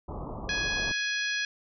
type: low-pass noise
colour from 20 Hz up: pink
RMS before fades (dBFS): -37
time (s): 0.08-0.92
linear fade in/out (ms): 5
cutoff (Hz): 1200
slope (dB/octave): 96
type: harmonic tone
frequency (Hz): 834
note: G#5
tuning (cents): +7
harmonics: 2 / 3 / 4 / 5 / 6 / 7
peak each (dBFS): -30 / -34 / -36 / -38 / -40 / -41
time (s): 0.49-1.45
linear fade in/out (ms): 2
effects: none